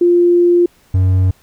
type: tone pair in turn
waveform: sine / triangle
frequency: 349.2 / 93.16 Hz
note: F4 / F#2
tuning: 0 / +12 cents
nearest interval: octave + major seventh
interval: 2288 cents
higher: first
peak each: -7 dBFS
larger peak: neither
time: 0.01-0.66 / 0.94-1.31 s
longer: first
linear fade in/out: 5 ms
effects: pink hiss -52 dBFS RMS until 1.42 s